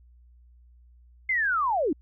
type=linear sweep; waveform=sine; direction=down; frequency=2133 to 258.8 Hz; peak=-22 dBFS; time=1.29-1.93 s; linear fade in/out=5 ms; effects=added 60 Hz sine -52 dBFS peak until 2.01 s